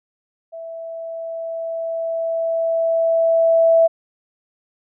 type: tone with level ramp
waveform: sine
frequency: 659.3 Hz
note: E5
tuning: in tune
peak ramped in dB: -30 to -9 dBFS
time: 0.52-3.88 s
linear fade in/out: 20 ms
effects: none